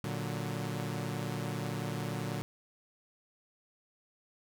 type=chord; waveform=sawtooth; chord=Bb augmented; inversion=none; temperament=equal; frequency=116.54 / 146.83 / 185 Hz; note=Bb2 / D3 / F#3; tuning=0 / 0 / 0 cents; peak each=-34 / -34 / -36 dBFS; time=0.04-2.42 s; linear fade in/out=0 ms; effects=none